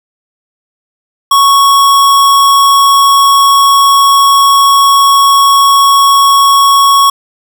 square tone, 1108.7 Hz, C#6, in tune, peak -4 dBFS, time 1.31-7.1 s, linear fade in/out 5 ms, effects none

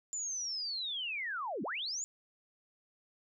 sine linear two-way sweep, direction down then up, 7160 to 175.9 to 7160 Hz, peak -35 dBFS, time 0.13-2.04 s, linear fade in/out 0 ms, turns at 1.63 s, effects none

